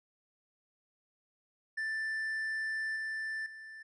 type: tone with level steps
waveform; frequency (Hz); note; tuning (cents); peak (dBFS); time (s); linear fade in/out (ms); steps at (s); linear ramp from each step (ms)
triangle; 1768; A6; +8; -31 / -33 / -44; 1.77-3.83; 10; 2.96 / 3.46; 2
effects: resampled to 22050 Hz